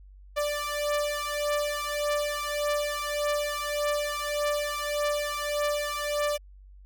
sawtooth beating tone pair, 587.3 / 589 Hz, D5 / D5, 0 / +5 cents, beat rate 1.7 Hz, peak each -26 dBFS, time 0.36-6.38 s, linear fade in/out 20 ms, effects added 48 Hz sine -47 dBFS peak until 6.85 s

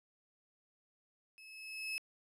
35% pulse tone with level ramp, 2590 Hz, E7, 31 cents flat, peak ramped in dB -53 to -34 dBFS, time 1.38-1.98 s, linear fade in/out 0 ms, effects low-pass 12000 Hz 12 dB/octave

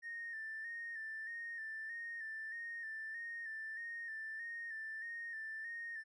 triangle tone with vibrato, 1813 Hz, A#6, 49 cents flat, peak -39 dBFS, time 0.02-6.04 s, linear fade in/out 50 ms, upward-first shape square, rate 1.6 Hz, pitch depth 39 cents each way, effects tanh soft clip ceiling -40 dBFS + resampled to 24000 Hz

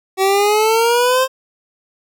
25% pulse exponential sweep, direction up, 378.2 to 529 Hz, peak -8 dBFS, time 0.17-1.28 s, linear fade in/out 50 ms, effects none

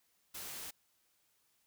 white noise, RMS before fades -45 dBFS, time 0.34-0.71 s, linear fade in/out 10 ms, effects white hiss -75 dBFS RMS until 1.66 s

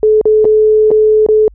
sine tone with dropouts, 430.8 Hz, A4, 37 cents flat, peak -5 dBFS, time 0.03-1.48 s, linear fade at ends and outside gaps 1 ms, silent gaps 0.213-0.255 / 0.445-0.452 / 0.906-0.914 / 1.264-1.287 s, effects added 50 Hz sine -36 dBFS peak until 1.54 s

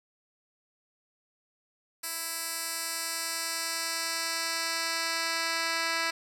10% pulse tone with band-pass filter sweep, 330 Hz, E4, 2 cents sharp, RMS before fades -32 dBFS, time 2.03-6.11 s, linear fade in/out 10 ms, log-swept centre 11000 to 3500 Hz, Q 0.88, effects none

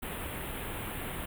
pink band-stop noise, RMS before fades -38 dBFS, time 0.02-1.26 s, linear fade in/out 10 ms, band 3400 to 9000 Hz, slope 48 dB/octave, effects none

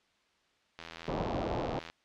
click train, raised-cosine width 0.2 ms, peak -25 dBFS, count 93, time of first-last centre 0.79-1.9 s, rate 82.9 Hz
white low-pass noise, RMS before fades -34 dBFS, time 1.08-1.79 s, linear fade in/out 0 ms, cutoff 810 Hz, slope 24 dB/octave
effects white hiss -70 dBFS RMS until 2.04 s + low-pass 4000 Hz 12 dB/octave

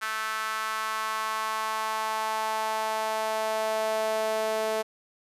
sawtooth tone with high-pass filter sweep, 218.8 Hz, A3, 9 cents flat, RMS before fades -29 dBFS, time 0.01-4.83 s, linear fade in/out 20 ms, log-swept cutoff 1400 to 550 Hz, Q 3.4, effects resampled to 32000 Hz

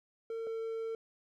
triangle tone pair in turn, 453.8 / 450.7 Hz, A#4 / A4, -47 / +42 cents, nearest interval unison, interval 11 cents, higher first, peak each -34 / -33 dBFS, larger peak second, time 0.3-0.47 / 0.47-0.95 s, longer second, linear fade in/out 2 ms, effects none

